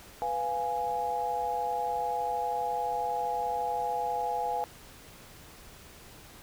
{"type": "chord", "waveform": "sine", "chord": "F diminished", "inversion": "second", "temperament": "equal", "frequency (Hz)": [493.9, 698.5, 830.6], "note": ["Cb5", "F5", "Ab5"], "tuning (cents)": [0, 0, 0], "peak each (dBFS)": [-36, -34, -30], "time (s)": [0.22, 4.64], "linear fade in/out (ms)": 0, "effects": ["pink hiss -51 dBFS RMS until 6.42 s"]}